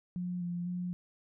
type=tone with vibrato; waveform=sine; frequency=176.6 Hz; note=F3; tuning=20 cents sharp; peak=-33 dBFS; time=0.16-0.93 s; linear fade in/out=0 ms; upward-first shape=square; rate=2 Hz; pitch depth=20 cents each way; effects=none